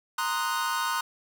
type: chord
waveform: 45% pulse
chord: C half-diminished seventh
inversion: third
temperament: equal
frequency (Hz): 932.3 / 1046.5 / 1244.5 / 1480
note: Bb5 / C6 / Eb6 / Gb6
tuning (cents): 0 / 0 / 0 / 0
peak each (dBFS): -32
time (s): 0.18-1.01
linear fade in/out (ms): 5
effects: none